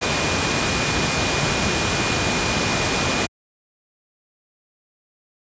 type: tone in noise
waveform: sine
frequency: 2440 Hz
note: D#7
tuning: 34 cents flat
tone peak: -29 dBFS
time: 0.01-3.27 s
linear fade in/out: 20 ms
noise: pink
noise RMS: -20 dBFS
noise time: 0.01-3.27 s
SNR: -12 dB
effects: high-pass 80 Hz 12 dB/octave + resampled to 16000 Hz